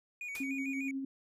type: tone with vibrato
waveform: triangle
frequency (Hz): 2349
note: D7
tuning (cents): 0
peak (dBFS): -37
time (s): 0.21-0.91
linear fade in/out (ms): 2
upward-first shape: square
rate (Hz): 6.7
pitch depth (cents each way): 73
type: noise with exponential decay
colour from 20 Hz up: white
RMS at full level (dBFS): -42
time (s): 0.35-0.53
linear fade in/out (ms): 1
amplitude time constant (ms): 37
type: tone with tremolo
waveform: sine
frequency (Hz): 270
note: C#4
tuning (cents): -45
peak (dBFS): -33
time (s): 0.4-1.05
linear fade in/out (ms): 5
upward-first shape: sine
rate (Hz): 11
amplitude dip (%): 35
effects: resampled to 32000 Hz